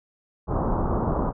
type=low-pass noise; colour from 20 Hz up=pink; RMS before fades=-24 dBFS; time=0.47-1.33 s; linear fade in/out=50 ms; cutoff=1200 Hz; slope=48 dB/octave; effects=none